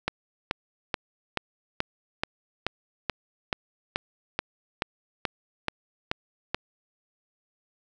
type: click train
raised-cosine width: 0.3 ms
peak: -9 dBFS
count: 16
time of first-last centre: 0.08-6.546 s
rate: 2.32 Hz
effects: none